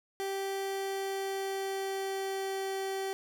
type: tone with pitch glide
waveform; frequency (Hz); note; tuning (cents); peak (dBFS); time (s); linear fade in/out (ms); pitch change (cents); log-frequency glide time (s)
30% pulse; 390 to 386.6; G4 to G4; -9 to -24; -30; 0.2-3.13; 0; -15; 0.58-2.77
effects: none